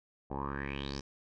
10% pulse tone with low-pass filter sweep, 69.3 Hz, C#2, in tune, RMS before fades -38 dBFS, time 0.3-1.01 s, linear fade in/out 10 ms, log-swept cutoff 710 to 5800 Hz, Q 6.2, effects none

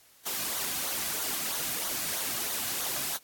white noise with flanger, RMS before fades -32 dBFS, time 0.25-3.18 s, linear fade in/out 20 ms, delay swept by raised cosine 0.38 to 2.28 ms, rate 3.1 Hz, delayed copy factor -0.55, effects white hiss -59 dBFS RMS until 3.23 s + AAC 64 kbps

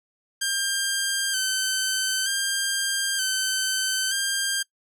10% pulse tone with vibrato, 1566 Hz, G6, 2 cents flat, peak -14 dBFS, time 0.41-4.63 s, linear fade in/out 10 ms, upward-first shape square, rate 0.54 Hz, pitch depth 34 cents each way, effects noise-tail reverb RT60 0.1 s tail -23 dB re dry

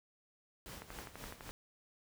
pink noise with tremolo, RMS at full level -48 dBFS, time 0.66-1.51 s, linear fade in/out 0 ms, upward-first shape sine, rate 3.8 Hz, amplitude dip 70%
click train, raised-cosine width 0.5 ms, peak -31 dBFS, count 9, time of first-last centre 0.82-1.492 s, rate 11.9 Hz
effects none

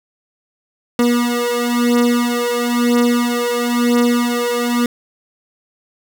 30% pulse beating tone pair, 240 / 241 Hz, B3 / B3, -49 / -42 cents, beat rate 1 Hz, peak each -14 dBFS, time 0.99-4.86 s, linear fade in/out 2 ms, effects none

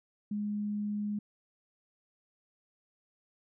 sine tone, 207.7 Hz, G#3, in tune, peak -31 dBFS, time 0.31-1.19 s, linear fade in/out 5 ms, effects none

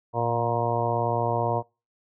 harmonic tone with a mistuned harmonic, 118 Hz, A#2, 22 cents sharp, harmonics 1 / 2 / 3 / 4 / 5 / 6 / 7 / 8 / 9, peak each -29 / -37 / -34 / -30 / -30 / -29 / -40 / -28 / -37 dBFS, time 0.13-1.63 s, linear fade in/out 50 ms, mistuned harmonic 1, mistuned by -27 cents, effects noise-tail reverb RT60 0.3 s tail -25 dB re dry

